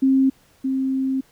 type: tone pair in turn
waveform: sine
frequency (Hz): 266.7 / 265.2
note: C4 / C4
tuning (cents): +33 / +23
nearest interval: unison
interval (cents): 10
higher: first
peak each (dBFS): -13 / -19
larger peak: first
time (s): 0.02-0.3 / 0.64-1.21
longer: second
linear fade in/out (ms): 10
effects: pink hiss -57 dBFS RMS until 1.31 s